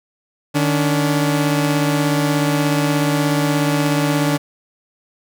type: tone pair together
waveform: sawtooth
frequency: 151.2 / 285.7 Hz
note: D#3 / D4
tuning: -49 / -48 cents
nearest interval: major seventh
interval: 1101 cents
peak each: -14 dBFS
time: 0.54-4.38 s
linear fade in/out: 20 ms
effects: none